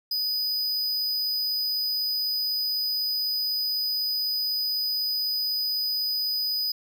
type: tone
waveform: square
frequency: 4978 Hz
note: D#8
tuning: in tune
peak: -25 dBFS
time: 0.11-6.72 s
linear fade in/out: 5 ms
effects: none